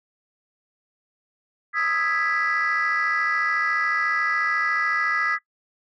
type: chord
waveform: sine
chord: E major seventh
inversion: third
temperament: equal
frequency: 1244.5 / 1318.5 / 1661.2 / 1975.5 Hz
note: D#6 / E6 / G#6 / B6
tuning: 0 / 0 / 0 / 0 cents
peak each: -25 / -28 / -24 / -23 dBFS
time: 1.73-5.39 s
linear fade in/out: 50 ms
effects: noise-tail reverb RT60 0.1 s tail -21 dB re dry + tanh soft clip ceiling -15 dBFS